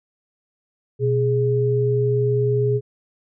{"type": "tone pair together", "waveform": "sine", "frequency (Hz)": [123.47, 415.3], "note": ["B2", "G#4"], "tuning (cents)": [0, 0], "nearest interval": "octave + major sixth", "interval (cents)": 2100, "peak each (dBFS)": -19, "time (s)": [0.99, 2.81], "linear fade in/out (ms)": 50, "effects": []}